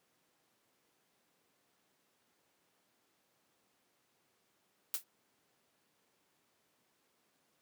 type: noise with exponential decay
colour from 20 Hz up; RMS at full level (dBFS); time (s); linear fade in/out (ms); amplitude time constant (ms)
blue; -30; 4.94-5.04; 1; 21
effects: pink hiss -75 dBFS RMS until 7.61 s + high-pass 200 Hz 12 dB/octave